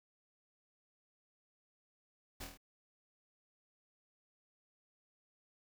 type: noise with echo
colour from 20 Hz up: pink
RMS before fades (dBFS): -45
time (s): 2.4-2.45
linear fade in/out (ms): 10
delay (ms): 25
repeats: 5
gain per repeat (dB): -3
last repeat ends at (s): 2.575
effects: none